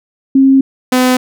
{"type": "tone pair in turn", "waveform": ["sine", "sawtooth"], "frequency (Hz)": [268.7, 253.6], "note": ["C4", "B3"], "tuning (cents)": [46, 46], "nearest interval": "minor second", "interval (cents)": 100, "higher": "first", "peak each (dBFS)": -4, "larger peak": "neither", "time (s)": [[0.35, 0.61], [0.92, 1.17]], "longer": "first", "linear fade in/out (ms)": 5, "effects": []}